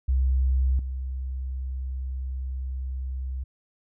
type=tone with level steps; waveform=sine; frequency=65 Hz; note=C2; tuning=11 cents flat; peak=-19 / -28 dBFS; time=0.08-3.44 s; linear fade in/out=10 ms; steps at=0.79 s; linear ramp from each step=2 ms; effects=none